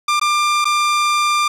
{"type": "tone with dropouts", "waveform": "sawtooth", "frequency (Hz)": 1192, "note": "D6", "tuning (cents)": 25, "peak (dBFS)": -10, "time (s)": [0.08, 1.48], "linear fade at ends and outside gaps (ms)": 5, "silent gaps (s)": [[0.197, 0.213], [0.645, 0.653]], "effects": ["low-pass 8000 Hz 12 dB/octave", "8-bit"]}